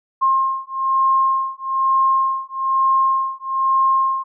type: beating tone pair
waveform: sine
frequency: 1065 / 1066.1 Hz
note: C6 / C6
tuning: +30 / +32 cents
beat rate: 1.1 Hz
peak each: -18 dBFS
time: 0.21-4.24 s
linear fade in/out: 20 ms
effects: none